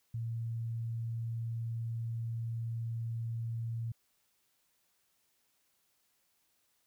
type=tone; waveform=sine; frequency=115.1 Hz; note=A#2; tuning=22 cents flat; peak=-34 dBFS; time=0.14-3.92 s; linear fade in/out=5 ms; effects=white hiss -75 dBFS RMS until 6.86 s